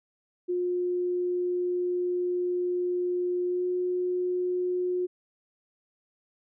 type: tone with pitch glide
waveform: sine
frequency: 357.3 to 361 Hz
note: F4 to F#4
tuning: +40 to -43 cents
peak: -25 dBFS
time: 0.48-5.07 s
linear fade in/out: 20 ms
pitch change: +17 cents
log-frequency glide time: 3.47-3.64 s
effects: none